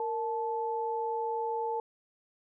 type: tone pair together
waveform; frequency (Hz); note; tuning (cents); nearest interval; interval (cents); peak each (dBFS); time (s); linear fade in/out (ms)
sine; 462.2 / 872; A#4 / A5; -15 / -16; major seventh; 1099; -33 / -32; 0-1.8; 2
effects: none